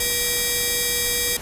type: ring-modulated tone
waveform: 5% pulse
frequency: 1416 Hz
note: F6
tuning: 23 cents sharp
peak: -5 dBFS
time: 0-1.37 s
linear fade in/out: 5 ms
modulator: 932 Hz
effects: pink hiss -35 dBFS RMS until 1.41 s + resampled to 32000 Hz